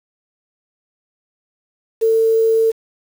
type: tone with quantisation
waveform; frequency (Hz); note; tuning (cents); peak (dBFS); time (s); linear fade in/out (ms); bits
sine; 448.8; A4; +34; -11; 2.01-2.72; 20; 6
effects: none